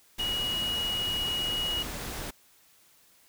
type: tone in noise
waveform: sine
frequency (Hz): 2900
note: F#7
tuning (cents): -35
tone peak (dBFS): -28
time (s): 0.19-1.83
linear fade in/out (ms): 10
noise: pink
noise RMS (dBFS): -37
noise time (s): 0.18-2.31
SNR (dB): +6
effects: white hiss -61 dBFS RMS until 3.28 s

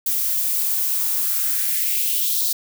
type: noise with high-pass filter sweep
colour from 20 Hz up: violet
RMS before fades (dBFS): -21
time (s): 0.06-2.53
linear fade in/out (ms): 5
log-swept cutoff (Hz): 330 to 4300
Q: 3.1
effects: none

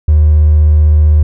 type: tone with hard clipping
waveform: triangle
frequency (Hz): 76.3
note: D#2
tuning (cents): -33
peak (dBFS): -4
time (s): 0.08-1.23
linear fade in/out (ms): 5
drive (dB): 3
effects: none

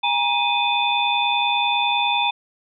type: tone cluster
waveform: sine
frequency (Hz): 816 / 946 / 2497 / 3528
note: G#5 / A#5 / D#7 / A7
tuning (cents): -31 / +25 / +6 / +4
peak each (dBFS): -23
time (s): 0.03-2.31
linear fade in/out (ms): 10
effects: none

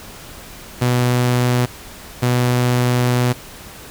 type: tone bursts at uneven times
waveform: sawtooth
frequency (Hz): 123.47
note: B2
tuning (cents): 0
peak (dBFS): -10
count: 2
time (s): 0.81-1.66 / 2.22-3.33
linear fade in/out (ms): 10
effects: pink hiss -37 dBFS RMS until 3.9 s

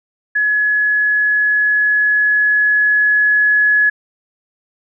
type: tone with level ramp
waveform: sine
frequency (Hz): 1694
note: G#6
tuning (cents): +34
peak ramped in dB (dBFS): -12 to -9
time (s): 0.35-3.9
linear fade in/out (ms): 10
effects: none

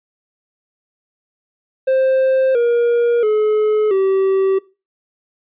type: tone with pitch steps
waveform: triangle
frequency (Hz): 526 / 474.1 / 427.2 / 385.1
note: C5 / A#4 / G#4 / G4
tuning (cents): +9 / +29 / +49 / -31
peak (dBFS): -10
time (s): 1.87-4.59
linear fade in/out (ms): 10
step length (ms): 680
effects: noise-tail reverb RT60 0.3 s tail -21 dB re dry + resampled to 8000 Hz

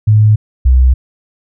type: tone pair in turn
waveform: sine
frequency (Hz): 107.1 / 63.68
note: A2 / C2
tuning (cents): -46 / -46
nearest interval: major sixth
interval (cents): 900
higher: first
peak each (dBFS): -4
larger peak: neither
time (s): 0.07-0.36 / 0.65-0.94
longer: neither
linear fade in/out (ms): 10
effects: none

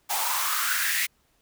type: noise with high-pass filter sweep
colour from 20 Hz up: white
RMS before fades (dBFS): -26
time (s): 0.09-1.07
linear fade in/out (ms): 20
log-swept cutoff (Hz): 770 to 2100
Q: 5.6
effects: pink hiss -67 dBFS RMS until 1.41 s

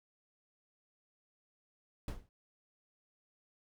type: noise with exponential decay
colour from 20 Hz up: brown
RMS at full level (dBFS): -32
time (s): 2.08-2.29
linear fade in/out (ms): 1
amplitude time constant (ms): 44
effects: none

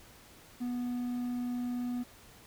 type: tone with quantisation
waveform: triangle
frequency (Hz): 245.1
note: B3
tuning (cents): -13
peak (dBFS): -30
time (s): 0.6-2.04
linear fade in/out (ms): 20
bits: 10
effects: pink hiss -56 dBFS RMS until 2.46 s

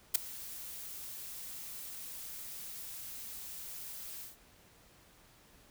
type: noise with ADSR envelope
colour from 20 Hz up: blue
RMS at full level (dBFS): -23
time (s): 0.14-4.37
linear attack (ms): 14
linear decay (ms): 6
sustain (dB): -22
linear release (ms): 160
effects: pink hiss -62 dBFS RMS until 5.7 s

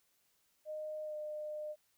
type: tone with pitch glide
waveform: sine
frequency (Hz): 615 to 605.8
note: D#5 to D#5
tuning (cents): -20 to -46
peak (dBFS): -39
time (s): 0.65-1.76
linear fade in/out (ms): 50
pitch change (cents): -26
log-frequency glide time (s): 1.04-1.15
effects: white hiss -75 dBFS RMS until 1.97 s

